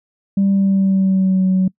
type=tone with pitch glide; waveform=sine; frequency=196.6 to 187.18 Hz; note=G3 to F#3; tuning=+5 to +20 cents; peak=-10 dBFS; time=0.37-1.68 s; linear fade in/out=5 ms; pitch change=-85 cents; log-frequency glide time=0.51-1.45 s; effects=noise-tail reverb RT60 0.1 s tail -24 dB re dry + tanh soft clip ceiling -9 dBFS